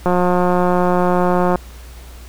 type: click train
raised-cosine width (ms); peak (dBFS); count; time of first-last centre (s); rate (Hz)
1; -3; 269; 0.06-1.557; 179
effects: added 60 Hz sine -34 dBFS peak until 2.28 s + pink hiss -43 dBFS RMS until 2.28 s